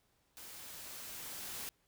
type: noise with level ramp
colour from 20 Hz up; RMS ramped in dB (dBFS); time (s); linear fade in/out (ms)
white; -51 to -43; 0.37-1.69; 0
effects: pink hiss -75 dBFS RMS until 1.87 s